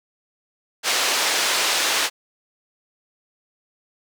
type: band-pass noise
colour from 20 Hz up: white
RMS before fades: -21 dBFS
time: 0.83-2.1 s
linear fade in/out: 50 ms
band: 450 to 5500 Hz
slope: 12 dB/octave
effects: none